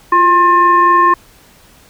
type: tone with frequency modulation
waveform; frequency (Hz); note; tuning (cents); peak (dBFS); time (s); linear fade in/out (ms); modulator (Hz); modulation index
sine; 1065; C6; +30; -6; 0.12-1.14; 5; 718; 0.59
effects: pink hiss -45 dBFS RMS until 1.89 s